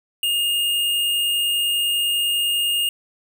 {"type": "tone", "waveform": "square", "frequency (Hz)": 2835, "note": "F7", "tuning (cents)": 25, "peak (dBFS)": -19, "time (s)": [0.23, 2.89], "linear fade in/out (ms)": 2, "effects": []}